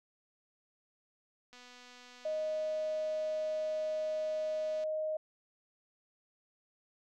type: click train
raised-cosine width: 0.2 ms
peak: -38 dBFS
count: 818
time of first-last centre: 1.53-4.838 s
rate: 247 Hz
type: tone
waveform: sine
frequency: 622.3 Hz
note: D#5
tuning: in tune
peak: -32 dBFS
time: 2.25-5.17 s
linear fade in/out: 5 ms
effects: none